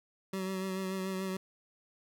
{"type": "tone with vibrato", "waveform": "25% pulse", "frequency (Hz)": 189.5, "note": "F#3", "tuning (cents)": 42, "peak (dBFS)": -30, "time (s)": [0.33, 1.37], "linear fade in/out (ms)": 5, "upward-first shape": "triangle", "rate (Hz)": 6.9, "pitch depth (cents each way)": 32, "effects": []}